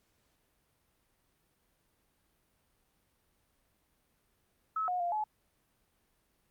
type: tone with pitch steps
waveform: sine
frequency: 1294 / 723 / 697 / 854 Hz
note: E6 / F#5 / F5 / G#5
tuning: -32 / -40 / -4 / +48 cents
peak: -30 dBFS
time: 4.76-5.24 s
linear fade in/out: 5 ms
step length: 120 ms
effects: pink hiss -74 dBFS RMS until 6.5 s + Opus 48 kbps